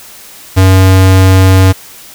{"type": "tone", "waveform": "square", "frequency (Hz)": 94.4, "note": "F#2", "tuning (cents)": 35, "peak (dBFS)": -3, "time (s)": [0.56, 1.73], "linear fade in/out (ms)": 20, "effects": ["white hiss -33 dBFS RMS until 2.14 s"]}